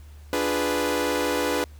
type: chord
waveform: sawtooth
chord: D diminished seventh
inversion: none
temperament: equal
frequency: 293.7 / 349.2 / 415.3 / 493.9 Hz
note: D4 / F4 / Ab4 / Cb5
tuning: 0 / 0 / 0 / 0 cents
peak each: -24 / -27 / -26 / -22 dBFS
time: 0.33-1.64 s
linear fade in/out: 0 ms
effects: added 74 Hz sine -42 dBFS peak until 1.79 s + pink hiss -57 dBFS RMS until 1.79 s